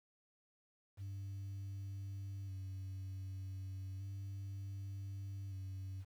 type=tone with vibrato; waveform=sine; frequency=96.8 Hz; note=G2; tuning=21 cents flat; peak=-40 dBFS; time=0.97-6.05 s; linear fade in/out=50 ms; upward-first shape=square; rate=0.33 Hz; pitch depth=25 cents each way; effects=tanh soft clip ceiling -41 dBFS + 11-bit